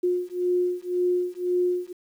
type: beating tone pair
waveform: sine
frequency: 357.4 / 359.3 Hz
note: F4 / F4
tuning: +40 / +49 cents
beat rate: 1.9 Hz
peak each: -25 dBFS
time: 0.03-1.93 s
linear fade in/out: 10 ms
effects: 9-bit